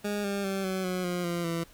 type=tone with pitch steps; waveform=20% pulse; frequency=205.8 / 199.83 / 194.03 / 188.39 / 182.92 / 177.61 / 172.46 / 167.45 Hz; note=G#3 / G3 / G3 / F#3 / F#3 / F3 / F3 / E3; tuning=-16 / +34 / -17 / +31 / -20 / +29 / -21 / +27 cents; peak=-24 dBFS; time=0.04-1.64 s; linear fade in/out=10 ms; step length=200 ms; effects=pink hiss -56 dBFS RMS until 1.73 s